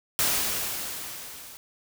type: noise with level ramp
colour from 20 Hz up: white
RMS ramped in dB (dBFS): -23 to -45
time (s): 0.19-1.57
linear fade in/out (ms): 0
effects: none